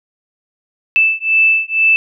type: beating tone pair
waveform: sine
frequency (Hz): 2637 / 2639.1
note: E7 / E7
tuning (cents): 0 / +1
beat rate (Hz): 2.1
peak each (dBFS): -13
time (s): 0.96-1.96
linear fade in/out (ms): 0
effects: none